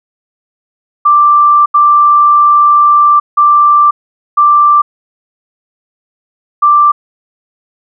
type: tone bursts at uneven times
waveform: sine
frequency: 1177 Hz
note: D6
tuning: 3 cents sharp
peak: -3 dBFS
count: 5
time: 1.05-1.66 / 1.74-3.2 / 3.37-3.91 / 4.37-4.82 / 6.62-6.92 s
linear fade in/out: 10 ms
effects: none